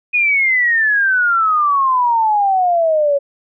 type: exponential sweep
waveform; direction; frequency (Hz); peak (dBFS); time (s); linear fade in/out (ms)
sine; down; 2489 to 554.4; -11; 0.13-3.19; 20
effects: none